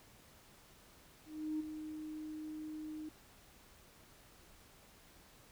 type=tone with ADSR envelope; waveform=sine; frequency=308.9 Hz; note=D#4; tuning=12 cents flat; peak=-33 dBFS; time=1.25-3.09 s; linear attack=350 ms; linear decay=13 ms; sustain=-9 dB; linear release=4 ms; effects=tanh soft clip ceiling -30 dBFS + pink hiss -62 dBFS RMS until 5.51 s